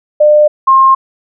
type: tone pair in turn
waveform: sine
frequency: 600 / 1065.4 Hz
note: D5 / C6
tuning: +37 / +31 cents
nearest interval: minor seventh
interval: 994 cents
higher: second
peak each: -3 dBFS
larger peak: neither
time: 0.2-0.48 / 0.67-0.95 s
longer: neither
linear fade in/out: 10 ms
effects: none